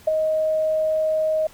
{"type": "tone with ADSR envelope", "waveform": "sine", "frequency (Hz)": 627, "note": "D#5", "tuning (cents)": 13, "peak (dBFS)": -13, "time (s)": [0.07, 1.47], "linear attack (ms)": 8, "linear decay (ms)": 15, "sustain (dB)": -5, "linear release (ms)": 4, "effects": ["pink hiss -49 dBFS RMS until 1.53 s"]}